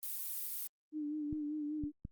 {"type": "noise", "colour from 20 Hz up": "violet", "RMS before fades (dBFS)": -40, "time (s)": [0.03, 0.67], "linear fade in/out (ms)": 0}
{"type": "tone with vibrato", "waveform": "sine", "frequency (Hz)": 299.9, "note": "D4", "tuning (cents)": 36, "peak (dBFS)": -36, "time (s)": [0.92, 1.92], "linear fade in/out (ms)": 50, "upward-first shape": "sine", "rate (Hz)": 5.1, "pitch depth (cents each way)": 43}
{"type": "clicks", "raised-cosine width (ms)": 5, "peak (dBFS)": -30, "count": 3, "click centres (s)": [1.328, 1.838, 2.051]}
{"effects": ["Opus 32 kbps"]}